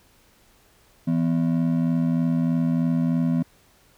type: ring-modulated tone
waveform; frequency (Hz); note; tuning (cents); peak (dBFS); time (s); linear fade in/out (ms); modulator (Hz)
triangle; 207.7; G#3; 0; -14; 1.07-3.43; 10; 41.6
effects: pink hiss -58 dBFS RMS until 3.97 s